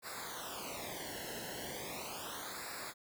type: noise with flanger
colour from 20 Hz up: pink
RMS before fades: -44 dBFS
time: 0.02-2.94 s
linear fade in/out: 50 ms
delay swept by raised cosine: 0.32 to 0.85 ms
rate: 0.37 Hz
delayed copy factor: -1
effects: none